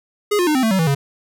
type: tone with pitch steps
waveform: square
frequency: 415.3 / 355.3 / 304 / 260.1 / 222.6 / 190.42 / 162.92 / 139.39 Hz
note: G#4 / F4 / D#4 / C4 / A3 / G3 / E3 / C#3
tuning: 0 / +30 / -40 / -10 / +20 / -50 / -20 / +10 cents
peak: -15 dBFS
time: 0.31-0.95 s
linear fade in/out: 10 ms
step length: 80 ms
effects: none